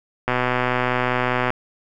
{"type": "click train", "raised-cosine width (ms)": 0.5, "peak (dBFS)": -5, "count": 154, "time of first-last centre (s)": [0.28, 1.504], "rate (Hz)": 125, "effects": []}